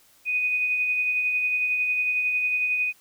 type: tone with tremolo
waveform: sine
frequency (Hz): 2489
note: D#7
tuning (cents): 0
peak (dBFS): -20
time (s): 0.25-2.93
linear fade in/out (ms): 50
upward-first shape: sine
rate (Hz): 11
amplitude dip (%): 30
effects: white hiss -58 dBFS RMS until 3 s